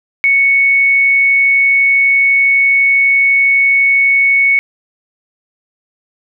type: tone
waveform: sine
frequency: 2217 Hz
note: C#7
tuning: in tune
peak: -7 dBFS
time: 0.24-4.59 s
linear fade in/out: 0 ms
effects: none